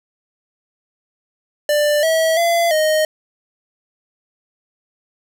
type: tone with pitch steps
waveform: square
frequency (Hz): 592 / 646 / 680 / 621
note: D5 / E5 / F5 / D#5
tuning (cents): +14 / -35 / -46 / -3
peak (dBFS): -14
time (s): 1.69-3.05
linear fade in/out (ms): 2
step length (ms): 340
effects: none